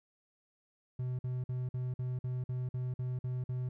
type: tone bursts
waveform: triangle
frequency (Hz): 126.2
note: B2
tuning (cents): +38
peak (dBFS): -31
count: 11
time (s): 0.99-3.69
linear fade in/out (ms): 5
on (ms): 200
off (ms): 50
effects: none